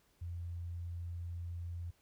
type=tone; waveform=sine; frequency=86.2 Hz; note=F2; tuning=22 cents flat; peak=-39 dBFS; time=0.21-1.91 s; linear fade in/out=10 ms; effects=pink hiss -72 dBFS RMS until 2.01 s